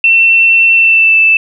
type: tone with pitch glide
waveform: sine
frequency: 2695 to 2641 Hz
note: E7 to E7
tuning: +38 to +3 cents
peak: -4 dBFS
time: 0.04-1.37 s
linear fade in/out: 2 ms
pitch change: -35 cents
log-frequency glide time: 0.74-1.18 s
effects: none